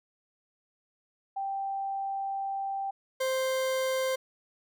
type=tone pair in turn; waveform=sine / 40% pulse; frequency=784 / 523.3 Hz; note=G5 / C5; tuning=0 / 0 cents; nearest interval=perfect fifth; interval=700 cents; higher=first; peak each=-30 / -26 dBFS; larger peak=second; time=1.36-2.91 / 3.2-4.16 s; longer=first; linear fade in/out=10 ms; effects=none